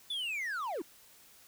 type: linear sweep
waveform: triangle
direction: down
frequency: 3529 to 277.2 Hz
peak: -32 dBFS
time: 0.1-0.82 s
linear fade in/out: 5 ms
effects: white hiss -59 dBFS RMS until 1.47 s